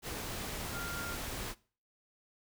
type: tone in noise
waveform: sine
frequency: 1396.9 Hz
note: F6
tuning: in tune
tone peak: -41 dBFS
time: 0.71-1.17 s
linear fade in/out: 50 ms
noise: pink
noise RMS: -40 dBFS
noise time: 0.02-1.55 s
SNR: -4 dB
effects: noise-tail reverb RT60 0.4 s tail -21 dB re dry